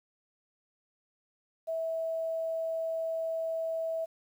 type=tone with quantisation; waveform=sine; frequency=652 Hz; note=E5; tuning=19 cents flat; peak=-30 dBFS; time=1.67-4.06 s; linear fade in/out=20 ms; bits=10; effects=none